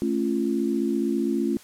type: chord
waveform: sine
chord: A augmented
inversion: none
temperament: just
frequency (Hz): 220 / 275 / 343.8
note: A3 / C#4 / E#4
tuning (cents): 0 / -14 / -27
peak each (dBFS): -26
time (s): 0.02-1.57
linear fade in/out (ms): 0
effects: white hiss -50 dBFS RMS until 1.63 s + low-pass 12000 Hz 12 dB/octave